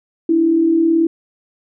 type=tone pair together; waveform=sine; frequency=291.1 / 329.6 Hz; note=D4 / E4; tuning=-15 / 0 cents; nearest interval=major second; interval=215 cents; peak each=-21 / -11 dBFS; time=0.29-1.07 s; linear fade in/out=5 ms; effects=none